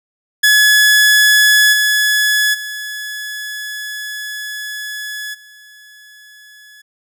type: tone with level steps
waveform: sawtooth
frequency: 1700 Hz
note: G#6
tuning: 40 cents sharp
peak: -4 / -8 / -20 / -36 dBFS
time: 0.43-6.82 s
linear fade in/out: 10 ms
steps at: 1.72 / 2.53 / 5.33 s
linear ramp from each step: 20 ms
effects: none